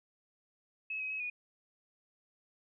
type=tone with pitch steps; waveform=sine; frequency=2579 / 2534 / 2563 / 2460 Hz; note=E7 / D#7 / E7 / D#7; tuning=-39 / +31 / -49 / -20 cents; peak=-35 dBFS; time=0.9-1.3 s; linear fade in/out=5 ms; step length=100 ms; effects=none